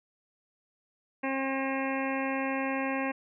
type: harmonic tone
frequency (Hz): 268.5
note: C4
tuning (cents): +45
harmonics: 1 / 2 / 3 / 4 / 6 / 7 / 8 / 9 / 10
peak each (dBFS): -32 / -35 / -37 / -38 / -40 / -40 / -41 / -42 / -42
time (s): 1.23-3.12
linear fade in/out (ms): 10
effects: none